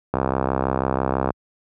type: click train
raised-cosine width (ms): 1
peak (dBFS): -6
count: 78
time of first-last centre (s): 0.14-1.305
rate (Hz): 66.1
effects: high-pass 60 Hz 12 dB/octave